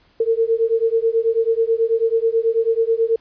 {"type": "beating tone pair", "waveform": "sine", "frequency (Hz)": [450, 459.2], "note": ["A4", "A#4"], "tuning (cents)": [39, -26], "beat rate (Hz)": 9.2, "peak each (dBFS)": -18, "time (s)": [0.2, 3.16], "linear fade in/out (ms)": 5, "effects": ["pink hiss -57 dBFS RMS until 3.2 s", "resampled to 11025 Hz"]}